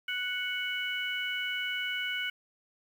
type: harmonic tone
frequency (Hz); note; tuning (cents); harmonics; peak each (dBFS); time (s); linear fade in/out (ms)
740; F#5; 0; 2 / 3 / 4; -35 / -35 / -35; 0.08-2.3; 5
effects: 9-bit